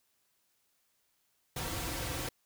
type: noise with comb filter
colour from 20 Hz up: pink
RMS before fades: -37 dBFS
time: 1.56-2.29 s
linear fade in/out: 5 ms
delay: 4.8 ms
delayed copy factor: -0.6
effects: white hiss -75 dBFS RMS until 2.45 s